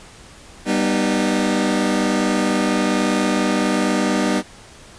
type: chord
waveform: sawtooth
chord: G augmented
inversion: none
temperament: just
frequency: 196 / 245 / 306.2 Hz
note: G3 / B3 / D#4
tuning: 0 / -14 / -28 cents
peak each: -17 dBFS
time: 0.65-4.43 s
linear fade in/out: 50 ms
effects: pink hiss -43 dBFS RMS until 4.98 s + resampled to 22050 Hz